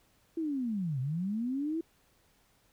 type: linear two-way sweep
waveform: sine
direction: down then up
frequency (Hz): 336 to 123.8 to 336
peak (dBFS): -30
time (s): 0.37-1.81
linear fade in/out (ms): 5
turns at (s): 1
effects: pink hiss -68 dBFS RMS until 2.72 s